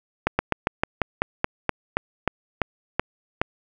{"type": "slowing click train", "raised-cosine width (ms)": 0.5, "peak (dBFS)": -4, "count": 14, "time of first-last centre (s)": [0.27, 3.415], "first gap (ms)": 120, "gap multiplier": 1.11, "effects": []}